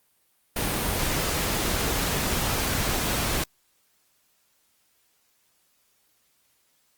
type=noise; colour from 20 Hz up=pink; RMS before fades=-26 dBFS; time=0.56-3.44 s; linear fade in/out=5 ms; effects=white hiss -67 dBFS RMS until 6.97 s + Opus 32 kbps